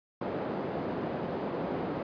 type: band-pass noise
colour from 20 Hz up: white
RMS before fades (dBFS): -34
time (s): 0.21-2.03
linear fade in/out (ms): 5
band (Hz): 160 to 520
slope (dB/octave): 12
effects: resampled to 11025 Hz